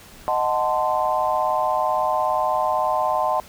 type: chord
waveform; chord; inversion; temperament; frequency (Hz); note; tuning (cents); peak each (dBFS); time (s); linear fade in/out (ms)
sine; D# diminished seventh; none; equal with one note detuned; 622.3 / 740 / 880 / 1036.3; D#5 / F#5 / A5 / C6; 0 / 0 / 0 / -17; -24; 0.28-3.4; 0
effects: pink hiss -45 dBFS RMS until 3.48 s